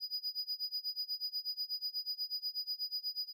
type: tone with tremolo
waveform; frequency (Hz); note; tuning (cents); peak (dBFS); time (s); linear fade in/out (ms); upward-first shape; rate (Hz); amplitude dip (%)
triangle; 4936; D#8; -15; -32; 0-3.33; 50; sine; 8.2; 95
effects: none